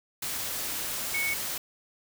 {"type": "tone in noise", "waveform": "sine", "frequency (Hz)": 2216, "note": "C#7", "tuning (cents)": -1, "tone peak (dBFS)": -27, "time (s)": [1.14, 1.34], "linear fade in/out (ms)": 5, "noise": "white", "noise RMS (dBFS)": -33, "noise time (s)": [0.22, 1.58], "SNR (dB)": 3, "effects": []}